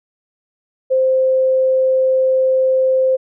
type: tone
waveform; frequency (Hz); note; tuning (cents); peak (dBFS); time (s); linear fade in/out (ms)
sine; 522; C5; -4; -11; 0.9-3.17; 20
effects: none